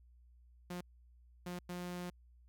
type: tone bursts at uneven times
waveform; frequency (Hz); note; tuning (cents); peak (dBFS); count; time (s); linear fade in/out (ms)
sawtooth; 177.7; F3; +30; -37; 3; 0.7-0.81 / 1.46-1.59 / 1.69-2.1; 5
effects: added 60 Hz sine -60 dBFS peak until 2.48 s